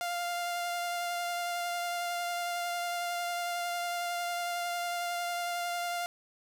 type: tone with vibrato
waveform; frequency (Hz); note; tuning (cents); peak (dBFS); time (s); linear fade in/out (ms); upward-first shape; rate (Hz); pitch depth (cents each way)
sawtooth; 698.5; F5; 0; -28; 0.01-6.06; 0; sine; 11; 11
effects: none